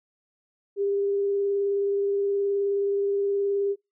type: tone with vibrato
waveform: sine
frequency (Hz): 400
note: G4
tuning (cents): +35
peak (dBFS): -22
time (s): 0.76-3.76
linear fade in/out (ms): 50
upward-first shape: sine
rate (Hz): 19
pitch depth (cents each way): 13
effects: noise-tail reverb RT60 0.2 s tail -25 dB re dry